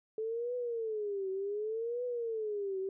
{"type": "tone with vibrato", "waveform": "sine", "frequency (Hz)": 433.5, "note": "A4", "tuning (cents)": -26, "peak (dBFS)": -33, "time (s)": [0.18, 2.89], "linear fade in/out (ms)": 2, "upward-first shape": "triangle", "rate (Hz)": 0.67, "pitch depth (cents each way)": 240, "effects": []}